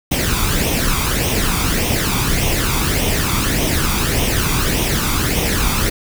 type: noise with flanger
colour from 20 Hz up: pink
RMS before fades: -17 dBFS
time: 0.11-5.9 s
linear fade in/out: 10 ms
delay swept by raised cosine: 0.33 to 0.87 ms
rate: 1.7 Hz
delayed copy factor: +0.6
effects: none